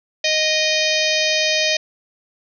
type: harmonic tone with a mistuned harmonic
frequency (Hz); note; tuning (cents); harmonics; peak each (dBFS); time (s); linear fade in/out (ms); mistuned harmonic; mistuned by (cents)
622.3; D#5; 0; 1 / 3 / 4 / 5 / 6 / 7 / 8 / 9 / 10; -22 / -25 / -22 / -25 / -24 / -26 / -25 / -30 / -29; 0.24-1.77; 5; 4; -22
effects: none